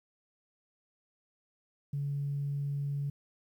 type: tone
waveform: sine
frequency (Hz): 142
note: C#3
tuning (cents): +42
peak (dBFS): -30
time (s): 1.93-3.1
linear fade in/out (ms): 5
effects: tanh soft clip ceiling -26 dBFS + 11-bit